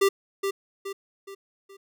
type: tone with echo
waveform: square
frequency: 393.6 Hz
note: G4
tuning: 7 cents sharp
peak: -18 dBFS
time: 0.01-0.09 s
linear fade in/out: 10 ms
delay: 420 ms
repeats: 4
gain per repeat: -7 dB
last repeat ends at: 1.77 s
effects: none